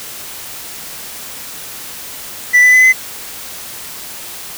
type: tone with pitch steps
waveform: triangle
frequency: 1975 / 1995.6 / 2016 / 2038 Hz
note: B6 / B6 / B6 / C7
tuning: 0 / +17 / +35 / -46 cents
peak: -3 dBFS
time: 2.53-2.93 s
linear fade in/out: 20 ms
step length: 100 ms
effects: white hiss -29 dBFS RMS until 4.57 s